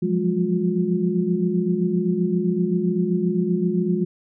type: tone cluster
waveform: sine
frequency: 173.8 / 181.5 / 207 / 358 Hz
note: F3 / F#3 / G#3 / F4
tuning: -8 / -33 / -5 / +43 cents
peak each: -24 dBFS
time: 0.02-4.05 s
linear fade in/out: 10 ms
effects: none